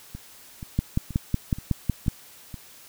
two click trains, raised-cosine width 5 ms, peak -23 / -9 dBFS, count 6 / 8, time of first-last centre 0.15-2.542 / 0.79-2.082 s, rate 2.09 / 5.42 Hz, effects white hiss -49 dBFS RMS until 2.88 s

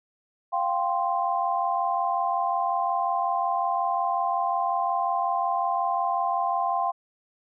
sine chord, F suspended second, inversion none, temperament equal, 698.5 / 784 / 1046.5 Hz, F5 / G5 / C6, 0 / 0 / 0 cents, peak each -27 dBFS, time 0.52-6.92 s, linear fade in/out 20 ms, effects none

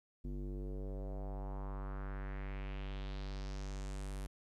square tone with low-pass filter sweep, 48.75 Hz, G1, 9 cents flat, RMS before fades -42 dBFS, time 0.24-4.27 s, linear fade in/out 10 ms, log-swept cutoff 280 to 11000 Hz, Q 2.5, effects 13-bit

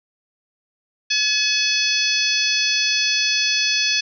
harmonic tone with a mistuned harmonic, 853 Hz, G#5, 46 cents sharp, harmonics 2 / 3 / 4 / 5 / 6 / 7, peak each -28 / -22 / -24 / -23 / -24 / -26 dBFS, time 1.1-4.01 s, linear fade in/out 10 ms, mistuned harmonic 5, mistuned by +65 cents, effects none

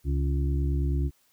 harmonic tone, 69.3 Hz, C#2, in tune, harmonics 1 / 2 / 4 / 5, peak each -24 / -30 / -36 / -38 dBFS, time 0.04-1.11 s, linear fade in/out 50 ms, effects white hiss -66 dBFS RMS until 1.32 s

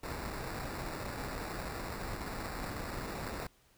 pink noise with sample-and-hold, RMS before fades -40 dBFS, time 0.03-3.47 s, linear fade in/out 5 ms, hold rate 3150 Hz, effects pink hiss -67 dBFS RMS until 3.77 s

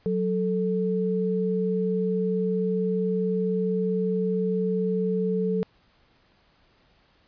sine tone pair together, 184.53 / 440 Hz, F#3 / A4, -4 / 0 cents, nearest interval octave + minor third, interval 1504 cents, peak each -25 dBFS, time 0.06-5.63 s, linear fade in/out 0 ms, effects pink hiss -62 dBFS RMS until 7.27 s + resampled to 11025 Hz

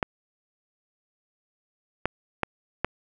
clicks, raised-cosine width 0.5 ms, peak -8 dBFS, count 4, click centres 0.028 / 2.056 / 2.433 / 2.846 s, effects none

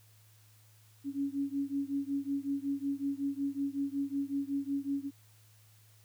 sine beating tone pair, 276.8 / 282.2 Hz, C#4 / C#4, -2 / +31 cents, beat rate 5.4 Hz, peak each -34 / -35 dBFS, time 1.04-5.11 s, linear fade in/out 50 ms, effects added 107 Hz sine -60 dBFS peak until 6.04 s + white hiss -65 dBFS RMS until 6.04 s

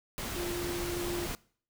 sine tone in noise, 349.1 Hz, F4, 1 cent flat, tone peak -34 dBFS, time 0.36-1.26 s, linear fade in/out 0 ms, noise pink, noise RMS -37 dBFS, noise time 0.18-1.35 s, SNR 0 dB, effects noise-tail reverb RT60 0.5 s tail -22 dB re dry

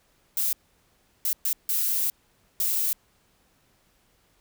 violet noise bursts at uneven times, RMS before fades -25 dBFS, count 5, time 0.37-0.53 / 1.25-1.33 / 1.45-1.53 / 1.69-2.1 / 2.6-2.93 s, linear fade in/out 2 ms, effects pink hiss -65 dBFS RMS until 4.4 s

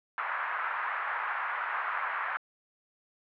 pink band-pass noise, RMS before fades -33 dBFS, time 0.18-2.37 s, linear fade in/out 0 ms, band 1000 to 1800 Hz, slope 24 dB/octave, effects low-pass 3000 Hz 12 dB/octave

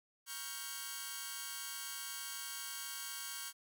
5% pulse chord, G half-diminished seventh, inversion first, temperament equal with one note detuned, 949.7 / 1108.7 / 1396.9 / 1568 Hz, Bb5 / Db6 / F6 / G6, +32 / 0 / 0 / 0 cents, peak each -40 / -36 / -37 / -34 dBFS, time 0.26-3.53 s, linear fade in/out 50 ms, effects none

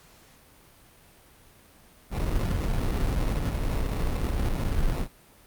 brown noise with sample-and-hold, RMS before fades -26 dBFS, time 2.1-5.08 s, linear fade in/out 50 ms, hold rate 1575 Hz, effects pink hiss -55 dBFS RMS until 5.46 s + Opus 48 kbps

